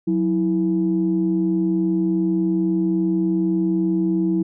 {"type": "tone pair together", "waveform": "sine", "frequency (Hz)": [183.5, 327], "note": ["F#3", "E4"], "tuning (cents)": [-14, -14], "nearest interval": "minor seventh", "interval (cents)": 1000, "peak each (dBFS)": [-20, -18], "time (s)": [0.07, 4.43], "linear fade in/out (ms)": 10, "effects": ["tanh soft clip ceiling -10 dBFS"]}